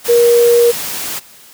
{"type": "tone in noise", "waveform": "sine", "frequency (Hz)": 474.1, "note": "A#4", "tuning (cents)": 29, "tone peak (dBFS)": -6, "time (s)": [0.08, 0.72], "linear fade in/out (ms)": 20, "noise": "white", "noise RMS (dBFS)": -22, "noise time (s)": [0.04, 1.2], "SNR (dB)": 13, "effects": ["white hiss -41 dBFS RMS until 1.53 s", "high-pass 100 Hz 12 dB/octave"]}